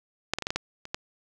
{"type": "clicks", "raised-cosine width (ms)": 0.2, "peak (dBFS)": [-7, -12, -15, -11, -11, -10, -23, -12], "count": 8, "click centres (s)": [0.336, 0.386, 0.423, 0.469, 0.505, 0.56, 0.854, 0.945], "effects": []}